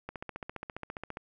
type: click train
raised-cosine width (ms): 0.5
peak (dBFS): -23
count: 17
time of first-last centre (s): 0.09-1.171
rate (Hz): 14.8
effects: none